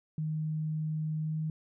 sine tone with pitch glide, 155.56 to 156.73 Hz, D#3 to D#3, 0 to +13 cents, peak -30 dBFS, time 0.18-1.5 s, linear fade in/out 2 ms, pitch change +13 cents, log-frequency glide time 1.21-1.38 s, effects none

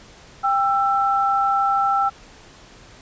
sine tone pair together, 793 / 1333.7 Hz, G5 / E6, +20 / +20 cents, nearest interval major sixth, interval 900 cents, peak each -19 dBFS, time 0.43-2.1 s, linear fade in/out 20 ms, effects pink hiss -46 dBFS RMS until 3.01 s + resampled to 16000 Hz

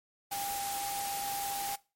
sine tone in noise, 799 Hz, G5, 33 cents sharp, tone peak -35 dBFS, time 0.31-1.76 s, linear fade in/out 10 ms, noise white, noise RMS -38 dBFS, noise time 0.31-1.76 s, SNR 0 dB, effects noise-tail reverb RT60 0.3 s tail -21 dB re dry + MP3 64 kbps

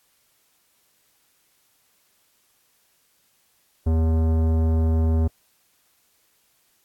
sine tone with tanh clipping, 80.6 Hz, E2, 38 cents flat, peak -19 dBFS, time 3.86-5.28 s, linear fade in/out 10 ms, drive 16 dB, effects white hiss -64 dBFS RMS until 6.84 s + AAC 64 kbps

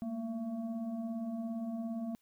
sine tone with frequency modulation, 230.7 Hz, A#3, 18 cents flat, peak -35 dBFS, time 0.02-2.15 s, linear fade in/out 0 ms, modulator 444 Hz, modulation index 0.64, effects white hiss -75 dBFS RMS until 2.21 s

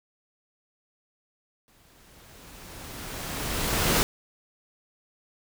pink noise with exponential growth, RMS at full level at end -21 dBFS, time 1.68-4.03 s, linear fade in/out 0 ms, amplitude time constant 510 ms, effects none

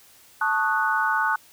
sine chord, D# half-diminished seventh, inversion second, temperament equal, 880 / 1108.7 / 1244.5 / 1480 Hz, A5 / C#6 / D#6 / F#6, 0 / 0 / 0 / 0 cents, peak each -25 / -28 / -28 / -23 dBFS, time 0.41-1.36 s, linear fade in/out 5 ms, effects white hiss -53 dBFS RMS until 1.52 s

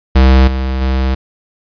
square tone with level steps, 65.41 Hz, C2, in tune, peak -5 / -15 / -12 dBFS, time 0.15-1.15 s, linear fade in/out 10 ms, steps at 0.47 / 0.81 s, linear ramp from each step 10 ms, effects resampled to 11025 Hz + 7-bit

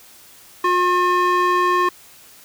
square tone with band-pass filter, 358.7 Hz, F4, 46 cents sharp, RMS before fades -17 dBFS, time 0.64-1.89 s, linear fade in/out 5 ms, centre 1200 Hz, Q 1.7, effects white hiss -46 dBFS RMS until 2.44 s

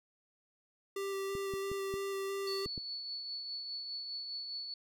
square tone with vibrato, 392 Hz, G4, in tune, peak -36 dBFS, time 0.96-2.66 s, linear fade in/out 5 ms, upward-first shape square, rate 3 Hz, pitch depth 9 cents each way
clicks, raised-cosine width 3 ms, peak -30 dBFS, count 6, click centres 1.352 / 1.538 / 1.716 / 1.94 / 2.661 / 2.778 s
sine tone with tremolo, 4435 Hz, C#8, in tune, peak -37 dBFS, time 2.47-4.74 s, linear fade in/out 2 ms, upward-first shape triangle, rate 4.9 Hz, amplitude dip 40%
effects none

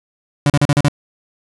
35% pulse tone bursts, 144.4 Hz, D3, 29 cents flat, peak -8 dBFS, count 6, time 0.46-0.884 s, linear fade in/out 2 ms, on 39 ms, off 38 ms, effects resampled to 24000 Hz

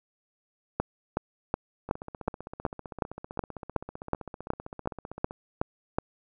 two click trains, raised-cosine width 1 ms, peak -24 / -11 dBFS, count 54 / 15, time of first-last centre 1.89-5.309 / 0.8-5.985 s, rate 15.5 / 2.7 Hz, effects none

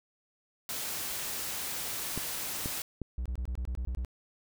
white noise, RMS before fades -36 dBFS, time 0.69-2.82 s, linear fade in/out 2 ms
clicks, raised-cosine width 3 ms, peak -22 dBFS, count 3, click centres 2.176 / 2.659 / 3.017 s
triangle tone bursts, 61.3 Hz, B1, 12 cents flat, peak -29 dBFS, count 9, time 3.18-4.048 s, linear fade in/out 0 ms, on 76 ms, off 23 ms
effects none

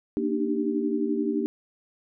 sine chord, Eb major seventh, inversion second, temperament equal with one note detuned, 233.1 / 293.7 / 305.3 / 392 Hz, Bb3 / D4 / Eb4 / G4, 0 / 0 / -33 / 0 cents, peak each -29 dBFS, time 0.17-1.46 s, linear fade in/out 0 ms, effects none

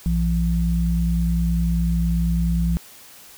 sine tone pair together, 59.93 / 169.9 Hz, A#1 / F3, +49 / -47 cents, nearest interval octave + tritone, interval 1804 cents, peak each -20 dBFS, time 0.06-2.77 s, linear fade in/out 0 ms, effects white hiss -45 dBFS RMS until 3.37 s

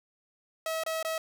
sawtooth tone with dropouts, 644 Hz, E5, 41 cents flat, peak -26 dBFS, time 0.66-1.18 s, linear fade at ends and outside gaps 2 ms, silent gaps 0.836-0.863 / 1.028-1.048 s, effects none

